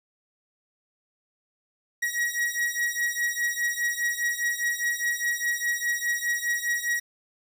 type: beating tone pair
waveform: 45% pulse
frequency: 1902 / 1906.9 Hz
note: A#6 / A#6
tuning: +34 / +39 cents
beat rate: 4.9 Hz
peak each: -28 dBFS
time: 2.02-7 s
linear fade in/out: 10 ms
effects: none